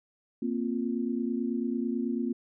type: chord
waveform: sine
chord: Bb suspended second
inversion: none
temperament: just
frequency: 233.1 / 262.2 / 349.6 Hz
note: Bb3 / C4 / F4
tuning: 0 / +4 / +2 cents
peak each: -30 / -32 / -35 dBFS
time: 0.42-2.33 s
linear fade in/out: 5 ms
effects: none